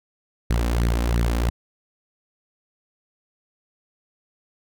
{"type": "tone with flanger", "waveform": "sawtooth", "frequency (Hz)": 58.27, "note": "A#1", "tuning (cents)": 0, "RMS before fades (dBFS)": -21, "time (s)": [0.5, 1.5], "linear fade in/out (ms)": 5, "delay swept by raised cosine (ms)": [0.48, 3.88], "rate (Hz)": 2.9, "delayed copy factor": 0.65, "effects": []}